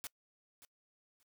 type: noise with echo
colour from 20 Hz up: white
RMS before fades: -43 dBFS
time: 0.04-0.07 s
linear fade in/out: 0 ms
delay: 580 ms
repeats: 2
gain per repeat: -15 dB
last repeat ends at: 1.23 s
effects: noise-tail reverb RT60 0.1 s tail -24 dB re dry